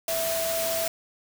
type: tone in noise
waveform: sine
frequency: 659.3 Hz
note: E5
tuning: in tune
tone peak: -27 dBFS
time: 0.08-0.88 s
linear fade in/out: 2 ms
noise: white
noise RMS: -30 dBFS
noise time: 0.08-0.88 s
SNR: 0 dB
effects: none